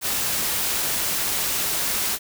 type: noise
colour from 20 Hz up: white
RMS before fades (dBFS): -24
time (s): 0.01-2.19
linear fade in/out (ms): 50
effects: none